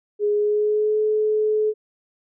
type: tone with pitch glide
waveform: sine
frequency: 415.3 to 428.7 Hz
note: G#4 to A4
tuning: 0 to -45 cents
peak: -17 dBFS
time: 0.19-1.74 s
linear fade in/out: 50 ms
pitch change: +55 cents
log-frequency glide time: 0.33-0.99 s
effects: none